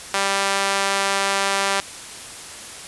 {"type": "tone with high-pass filter", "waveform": "sawtooth", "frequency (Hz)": 196.7, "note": "G3", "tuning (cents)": 6, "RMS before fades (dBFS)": -21, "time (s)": [0.14, 1.8], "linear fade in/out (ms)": 0, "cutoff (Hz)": 830, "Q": 0.73, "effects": ["white hiss -36 dBFS RMS until 2.87 s", "resampled to 24000 Hz"]}